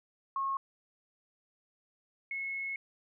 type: tone pair in turn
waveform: sine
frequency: 1087 / 2183 Hz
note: C#6 / C#7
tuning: -34 / -27 cents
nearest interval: octave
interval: 1207 cents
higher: second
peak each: -30 / -34 dBFS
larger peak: first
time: 0.36-0.57 / 2.31-2.76 s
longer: second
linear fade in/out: 2 ms
effects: none